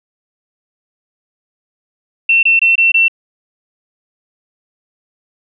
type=tone bursts; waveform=sine; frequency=2700 Hz; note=E7; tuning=41 cents sharp; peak=-7 dBFS; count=5; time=2.29-3.082 s; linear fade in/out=5 ms; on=140 ms; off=23 ms; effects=none